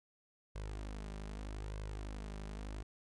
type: tone with flanger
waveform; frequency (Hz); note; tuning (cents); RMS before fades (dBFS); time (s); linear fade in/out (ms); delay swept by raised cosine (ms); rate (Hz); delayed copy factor
sawtooth; 51.7; G#1; -7; -44; 0.55-2.83; 10; 1.9 to 5.1; 0.81; +0.55
effects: resampled to 22050 Hz